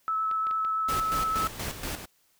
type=tone with vibrato; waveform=sine; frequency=1303 Hz; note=E6; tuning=20 cents flat; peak=-25 dBFS; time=0.08-1.47 s; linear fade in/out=0 ms; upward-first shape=sine; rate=8.8 Hz; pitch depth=10 cents each way
type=clicks; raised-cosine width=0.3 ms; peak=-27 dBFS; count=6; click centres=0.313 / 0.469 / 0.511 / 0.649 / 0.971 / 1.347 s
type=noise with tremolo; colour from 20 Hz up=pink; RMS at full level=-33 dBFS; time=0.88-2.06 s; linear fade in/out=10 ms; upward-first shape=square; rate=4.2 Hz; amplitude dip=60%
effects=white hiss -67 dBFS RMS until 2.39 s